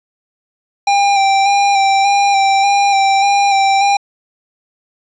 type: tone with vibrato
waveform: square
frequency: 793 Hz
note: G5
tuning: 20 cents sharp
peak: -10 dBFS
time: 0.87-3.97 s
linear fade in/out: 5 ms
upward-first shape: square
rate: 1.7 Hz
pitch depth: 21 cents each way
effects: resampled to 16000 Hz + 8-bit